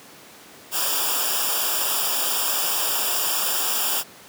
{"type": "noise with comb filter", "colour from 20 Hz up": "white", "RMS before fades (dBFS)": -23, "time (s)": [0.71, 4.04], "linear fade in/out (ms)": 50, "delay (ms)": 0.48, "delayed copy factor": -0.95, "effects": ["pink hiss -45 dBFS RMS until 4.28 s", "high-pass 200 Hz 12 dB/octave"]}